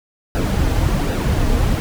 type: noise with flanger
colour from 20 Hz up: brown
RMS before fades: -17 dBFS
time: 0.35-1.8 s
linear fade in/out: 0 ms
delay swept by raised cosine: 0.91 to 5.61 ms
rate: 1.3 Hz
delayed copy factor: -0.55
effects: none